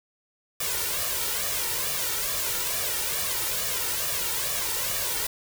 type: noise with flanger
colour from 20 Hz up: white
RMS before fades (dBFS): -28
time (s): 0.6-5.27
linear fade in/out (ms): 5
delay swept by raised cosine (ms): 1.7 to 2.2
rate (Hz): 2.3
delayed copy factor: +0.7
effects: none